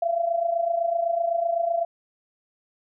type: tone with amplitude modulation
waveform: sine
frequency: 679 Hz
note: F5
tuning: 49 cents flat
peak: -18 dBFS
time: 0.02-1.85 s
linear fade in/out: 5 ms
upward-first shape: sine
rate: 27.9 Hz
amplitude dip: 70%
effects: none